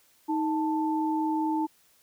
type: tone pair together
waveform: sine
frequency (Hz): 314.1 / 882.3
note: D#4 / A5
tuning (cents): +16 / +5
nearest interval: octave + tritone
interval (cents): 1789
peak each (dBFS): -26 / -29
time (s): 0.28-1.67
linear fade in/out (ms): 20
effects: white hiss -63 dBFS RMS until 2.02 s